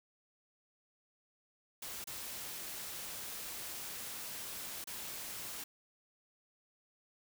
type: noise with dropouts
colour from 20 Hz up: white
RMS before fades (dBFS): -44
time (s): 1.82-5.64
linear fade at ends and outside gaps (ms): 5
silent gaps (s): 2.042-2.071 / 4.842-4.871
effects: none